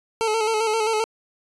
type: tone with vibrato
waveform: 25% pulse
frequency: 440 Hz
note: A4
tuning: in tune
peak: -16 dBFS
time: 0.21-1.04 s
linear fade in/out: 0 ms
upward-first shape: square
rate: 7.6 Hz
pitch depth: 43 cents each way
effects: resampled to 24000 Hz